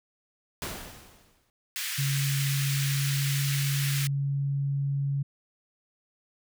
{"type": "noise with exponential decay", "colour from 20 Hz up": "pink", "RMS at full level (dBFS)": -32, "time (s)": [0.62, 1.5], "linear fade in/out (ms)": 1, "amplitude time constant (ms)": 190}
{"type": "high-pass noise", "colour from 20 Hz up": "pink", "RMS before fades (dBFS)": -33, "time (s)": [1.76, 4.07], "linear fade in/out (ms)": 0, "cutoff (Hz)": 1700, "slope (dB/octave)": 24}
{"type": "tone with pitch glide", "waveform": "sine", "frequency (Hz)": [138.59, 139.63], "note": ["C#3", "C#3"], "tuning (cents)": [0, 13], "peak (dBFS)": -25, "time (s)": [1.98, 5.23], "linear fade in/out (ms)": 10, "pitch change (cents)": 13, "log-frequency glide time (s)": [2.72, 3.73]}
{"effects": []}